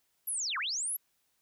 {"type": "linear two-way sweep", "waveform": "sine", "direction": "down then up", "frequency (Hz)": [11840, 1011, 11840], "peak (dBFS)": -31, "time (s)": [0.27, 0.97], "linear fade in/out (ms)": 10, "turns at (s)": 0.58, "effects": ["white hiss -75 dBFS RMS until 1.41 s"]}